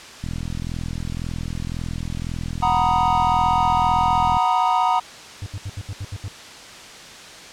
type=click train; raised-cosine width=5 ms; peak=-16 dBFS; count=174; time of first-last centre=0.24-4.369 s; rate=41.9 Hz
type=chord; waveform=triangle; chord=B major seventh; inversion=second; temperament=equal; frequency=740 / 932.3 / 987.8 / 1244.5 Hz; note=F#5 / A#5 / B5 / D#6; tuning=0 / 0 / 0 / 0 cents; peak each=-19 / -18 / -22 / -22 dBFS; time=2.62-5 s; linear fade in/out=10 ms
type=tone bursts; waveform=triangle; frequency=98.7 Hz; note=G2; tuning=12 cents sharp; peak=-24 dBFS; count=8; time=5.42-6.281 s; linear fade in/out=0 ms; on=42 ms; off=75 ms
effects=white hiss -39 dBFS RMS until 7.52 s + low-pass 6000 Hz 12 dB/octave